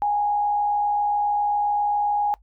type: tone with frequency modulation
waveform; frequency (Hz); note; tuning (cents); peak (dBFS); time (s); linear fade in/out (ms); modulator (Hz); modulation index
sine; 826; G#5; -10; -19; 0.02-2.34; 0; 67.4; 0.27
effects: noise-tail reverb RT60 0.1 s tail -21 dB re dry + added 50 Hz sine -52 dBFS peak until 2.42 s